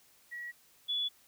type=tone pair in turn; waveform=sine; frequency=1921 / 3423 Hz; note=B6 / A7; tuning=-48 / -48 cents; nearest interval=minor seventh; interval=1000 cents; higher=second; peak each=-39 / -30 dBFS; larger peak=second; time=0.31-0.52 / 0.88-1.09 s; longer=neither; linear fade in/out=20 ms; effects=white hiss -64 dBFS RMS until 1.27 s